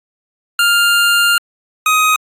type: tone pair in turn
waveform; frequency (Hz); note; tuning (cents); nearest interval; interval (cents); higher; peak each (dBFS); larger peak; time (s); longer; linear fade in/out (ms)
25% pulse; 1400 / 1255; F6 / D#6; +4 / +15; major second; 189; first; -6; neither; 0.59-1.38 / 1.86-2.16; first; 2
effects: AAC 64 kbps